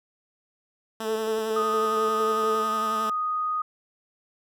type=tone with vibrato; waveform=10% pulse; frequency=220 Hz; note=A3; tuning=in tune; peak=-22 dBFS; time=1-3.1 s; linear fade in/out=5 ms; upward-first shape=sine; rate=11 Hz; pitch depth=27 cents each way
type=tone with tremolo; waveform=sine; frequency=440 Hz; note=A4; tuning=in tune; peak=-25 dBFS; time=1.04-2.66 s; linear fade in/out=50 ms; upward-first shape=square; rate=4.3 Hz; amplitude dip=40%
type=tone; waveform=sine; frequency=1243 Hz; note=D#6; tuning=2 cents flat; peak=-24 dBFS; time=1.56-3.62 s; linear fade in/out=5 ms
effects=none